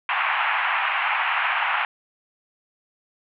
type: band-pass noise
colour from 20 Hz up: pink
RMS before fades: -23 dBFS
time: 0.09-1.85 s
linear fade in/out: 2 ms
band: 790 to 2800 Hz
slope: 48 dB/octave
effects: none